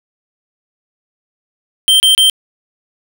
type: tone bursts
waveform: square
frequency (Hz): 3136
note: G7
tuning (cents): 0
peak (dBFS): -7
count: 3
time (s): 1.88-2.298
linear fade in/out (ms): 0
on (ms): 120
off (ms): 29
effects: none